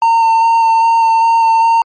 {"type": "tone with vibrato", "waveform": "triangle", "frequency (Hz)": 910, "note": "A#5", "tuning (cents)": -42, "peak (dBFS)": -5, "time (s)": [0.02, 1.82], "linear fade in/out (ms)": 2, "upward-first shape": "square", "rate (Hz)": 2.5, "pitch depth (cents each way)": 11, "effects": ["MP3 32 kbps"]}